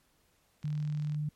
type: click train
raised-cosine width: 0.2 ms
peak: -36 dBFS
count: 22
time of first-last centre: 0.63-1.146 s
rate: 40.7 Hz
type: tone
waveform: sine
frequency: 150 Hz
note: D3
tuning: 37 cents sharp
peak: -30 dBFS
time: 0.64-1.29 s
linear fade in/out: 5 ms
effects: pink hiss -70 dBFS RMS until 1.35 s + MP3 64 kbps